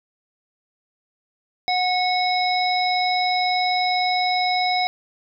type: harmonic tone with a mistuned harmonic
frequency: 731 Hz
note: F#5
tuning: 21 cents flat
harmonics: 1 / 3 / 5 / 7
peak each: -20 / -25 / -27 / -28 dBFS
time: 1.68-4.87 s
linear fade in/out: 0 ms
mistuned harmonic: 5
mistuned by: +92 cents
effects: none